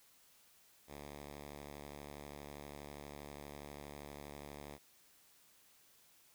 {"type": "tone", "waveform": "5% pulse", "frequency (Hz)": 72.4, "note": "D2", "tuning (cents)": -24, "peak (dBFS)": -37, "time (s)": [0.87, 4.79], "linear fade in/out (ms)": 50, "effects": ["white hiss -67 dBFS RMS until 6.34 s"]}